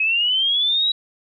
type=linear sweep; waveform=sine; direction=up; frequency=2537 to 3900 Hz; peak=-16 dBFS; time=0-0.92 s; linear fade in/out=5 ms; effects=none

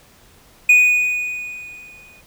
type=tone with exponential decay; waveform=triangle; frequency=2474 Hz; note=D#7; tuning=10 cents flat; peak=-5 dBFS; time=0.69-2.21 s; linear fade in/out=5 ms; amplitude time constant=330 ms; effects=pink hiss -50 dBFS RMS until 2.26 s

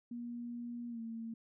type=tone with pitch glide; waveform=sine; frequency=238.6 to 227.4 Hz; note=A#3 to A#3; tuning=+41 to -43 cents; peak=-40 dBFS; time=0.11-1.34 s; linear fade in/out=5 ms; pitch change=-84 cents; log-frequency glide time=0.89-1 s; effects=none

